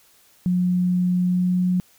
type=tone with pitch glide; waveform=sine; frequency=179.9 to 181.26 Hz; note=F#3 to F#3; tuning=-48 to -35 cents; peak=-17 dBFS; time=0.46-1.8 s; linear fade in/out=0 ms; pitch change=+13 cents; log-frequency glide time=1.2-1.65 s; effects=white hiss -56 dBFS RMS until 1.98 s